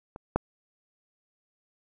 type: clicks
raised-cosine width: 1 ms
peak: -26 / -9 dBFS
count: 2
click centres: 0.161 / 0.36 s
effects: none